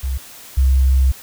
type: tone pair in turn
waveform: sine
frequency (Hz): 65.8 / 65.8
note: C2 / C2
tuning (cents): +10 / +10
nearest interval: unison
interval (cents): 0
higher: neither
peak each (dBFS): -18 / -10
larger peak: second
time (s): 0.03-0.18 / 0.57-1.12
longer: second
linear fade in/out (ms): 10
effects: white hiss -39 dBFS RMS until 1.22 s